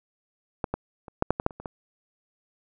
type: clicks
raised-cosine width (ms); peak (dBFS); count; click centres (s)
1; -12 / -13 / -27 / -7 / -6 / -13 / -7 / -28 / -25 / -19; 10; 0.642 / 0.74 / 1.082 / 1.224 / 1.306 / 1.399 / 1.464 / 1.508 / 1.6 / 1.658
effects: none